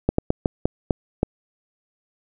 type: slowing click train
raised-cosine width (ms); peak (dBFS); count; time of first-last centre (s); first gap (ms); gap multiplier
2; -4; 7; 0.09-1.231; 94; 1.28
effects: none